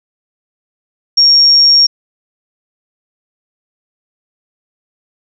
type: tone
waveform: sine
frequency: 5550 Hz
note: F8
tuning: 12 cents flat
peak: -4 dBFS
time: 1.17-1.87 s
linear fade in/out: 10 ms
effects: none